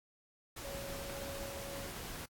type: tone in noise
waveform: sine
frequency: 554.4 Hz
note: C#5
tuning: in tune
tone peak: -45 dBFS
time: 0.64-1.87 s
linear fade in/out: 10 ms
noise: pink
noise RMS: -45 dBFS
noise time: 0.56-2.26 s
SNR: -3 dB
effects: AAC 64 kbps